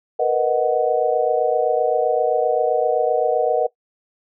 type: chord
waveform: sine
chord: B major seventh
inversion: third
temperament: equal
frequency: 466.2 / 493.9 / 622.3 / 740 Hz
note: A#4 / B4 / D#5 / F#5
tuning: 0 / 0 / 0 / 0 cents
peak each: -21 dBFS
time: 0.19-3.67 s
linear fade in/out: 10 ms
effects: noise-tail reverb RT60 0.1 s tail -19 dB re dry